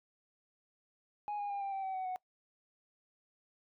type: tone with pitch steps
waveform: sine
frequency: 830.6 / 816.8 / 803.2 / 789.9 / 776.8 / 763.9 / 751.2 / 738.7 Hz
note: G#5 / G#5 / G5 / G5 / G5 / G5 / F#5 / F#5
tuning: 0 / -29 / +42 / +13 / -16 / -45 / +26 / -3 cents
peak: -33 dBFS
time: 1.28-2.16 s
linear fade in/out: 0 ms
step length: 110 ms
effects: noise-tail reverb RT60 0.1 s tail -24 dB re dry + tanh soft clip ceiling -34 dBFS